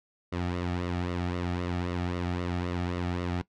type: tone with flanger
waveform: sawtooth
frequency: 88.5 Hz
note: F2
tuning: 23 cents sharp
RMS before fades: -31 dBFS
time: 0.32-3.42 s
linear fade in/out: 10 ms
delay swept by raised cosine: 1.2 to 2.02 ms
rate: 3.8 Hz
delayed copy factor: -0.65
effects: noise-tail reverb RT60 0.1 s tail -19 dB re dry + low-pass 4000 Hz 12 dB/octave